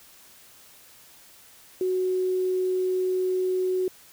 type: tone with quantisation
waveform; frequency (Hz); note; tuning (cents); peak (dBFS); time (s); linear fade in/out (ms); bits
sine; 370; F#4; 0; -22; 1.81-3.88; 2; 8
effects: white hiss -52 dBFS RMS until 4.12 s